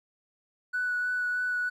triangle tone with vibrato, 1480 Hz, F#6, in tune, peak -23 dBFS, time 0.73-1.7 s, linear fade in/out 20 ms, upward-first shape sine, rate 3.2 Hz, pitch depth 12 cents each way, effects tanh soft clip ceiling -24 dBFS

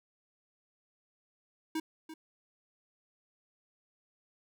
square tone with echo, 317.7 Hz, D#4, 36 cents sharp, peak -32 dBFS, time 1.75-1.8 s, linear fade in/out 5 ms, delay 340 ms, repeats 1, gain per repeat -12 dB, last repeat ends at 2.14 s, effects none

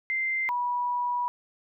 sine tone pair in turn, 2085 / 974.9 Hz, C7 / B5, -7 / -23 cents, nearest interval octave + minor second, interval 1316 cents, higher first, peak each -25 dBFS, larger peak neither, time 0.1-0.49 / 0.49-1.28 s, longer second, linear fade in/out 0 ms, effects none

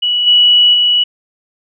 sine tone with level steps, 2938 Hz, F#7, 13 cents flat, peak -11 / -5 / -8 dBFS, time 0.02-1.04 s, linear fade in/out 10 ms, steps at 0.26 / 0.73 s, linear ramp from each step 20 ms, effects none

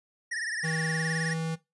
square tone with vibrato, 1800 Hz, A6, 39 cents sharp, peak -31 dBFS, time 0.31-1.34 s, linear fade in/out 10 ms, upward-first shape triangle, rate 19 Hz, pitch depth 130 cents each way
square tone with pitch glide, 160.4 to 162.17 Hz, E3 to E3, -47 to -28 cents, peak -30 dBFS, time 0.63-1.56 s, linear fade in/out 20 ms, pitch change +19 cents, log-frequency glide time 0.9-1.25 s
effects noise-tail reverb RT60 0.2 s tail -18 dB re dry + resampled to 24000 Hz

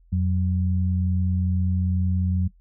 sine tone pair together, 87.31 / 185 Hz, F2 / F#3, 0 / 0 cents, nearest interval octave + minor second, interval 1300 cents, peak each -21 / -25 dBFS, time 0.12-2.48 s, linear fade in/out 10 ms, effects noise-tail reverb RT60 0.1 s tail -18 dB re dry + added 42 Hz sine -52 dBFS peak until 2.6 s

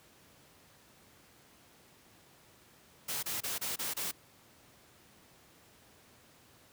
white noise bursts, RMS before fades -36 dBFS, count 6, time 3.08-4.115 s, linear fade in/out 10 ms, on 150 ms, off 27 ms, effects pink hiss -61 dBFS RMS until 6.72 s + high-pass 80 Hz 12 dB/octave

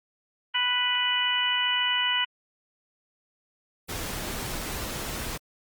harmonic tone, 493.9 Hz, B4, in tune, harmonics 2 / 3 / 4 / 5 / 6, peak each -31 / -32 / -30 / -33 / -25 dBFS, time 0.54-2.25 s, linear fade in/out 10 ms
pink noise, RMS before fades -33 dBFS, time 3.88-5.38 s, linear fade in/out 20 ms
effects Opus 24 kbps

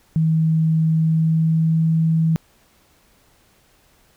sine tone with pitch glide, 160 to 161.77 Hz, D#3 to E3, +49 to -32 cents, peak -14 dBFS, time 0.16-2.36 s, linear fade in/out 0 ms, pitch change +19 cents, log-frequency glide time 0.87-1.9 s, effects pink hiss -57 dBFS RMS until 4.16 s

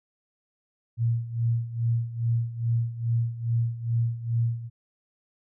sine tone with tremolo, 116.54 Hz, A#2, in tune, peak -20 dBFS, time 0.97-4.7 s, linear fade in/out 50 ms, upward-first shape sine, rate 2.4 Hz, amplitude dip 80%, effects none

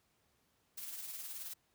blue noise with tremolo, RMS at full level -43 dBFS, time 0.77-1.54 s, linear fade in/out 10 ms, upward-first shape triangle, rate 19 Hz, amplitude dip 50%, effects pink hiss -75 dBFS RMS until 1.74 s + high-pass 60 Hz 12 dB/octave

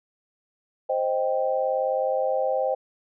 sine chord, C minor, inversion none, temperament equal, 523.3 / 622.3 / 784 Hz, C5 / Eb5 / G5, 0 / 0 / 0 cents, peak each -24 / -27 / -28 dBFS, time 0.89-2.75 s, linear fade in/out 10 ms, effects none

